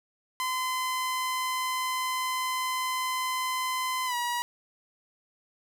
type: tone with pitch glide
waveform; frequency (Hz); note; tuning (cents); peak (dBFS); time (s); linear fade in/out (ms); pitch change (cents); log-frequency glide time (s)
sawtooth; 1025 to 961.9; C6 to B5; -36 to -46; -24; 0.4-4.42; 0; -110; 4.06-4.15
effects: none